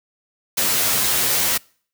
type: noise with comb filter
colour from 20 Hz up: white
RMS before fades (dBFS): -19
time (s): 0.57-1.58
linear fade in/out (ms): 10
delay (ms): 12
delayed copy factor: -0.75
effects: noise-tail reverb RT60 0.5 s tail -26 dB re dry + high-pass 60 Hz 12 dB/octave